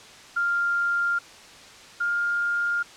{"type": "tone pair in turn", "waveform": "sine", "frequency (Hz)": [1396.9, 1408.2], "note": ["F6", "F6"], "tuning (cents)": [0, 14], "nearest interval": "unison", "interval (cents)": 14, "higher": "second", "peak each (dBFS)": [-21, -22], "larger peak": "first", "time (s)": [[0.36, 1.19], [2, 2.83]], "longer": "neither", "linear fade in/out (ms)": 10, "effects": ["white hiss -46 dBFS RMS until 2.96 s", "low-pass 6000 Hz 12 dB/octave"]}